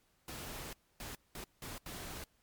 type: noise bursts at uneven times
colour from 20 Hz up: pink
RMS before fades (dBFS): -45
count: 5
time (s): 0.28-0.73 / 1-1.15 / 1.35-1.44 / 1.62-1.78 / 1.86-2.24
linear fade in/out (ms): 2
effects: pink hiss -73 dBFS RMS until 2.42 s + MP3 96 kbps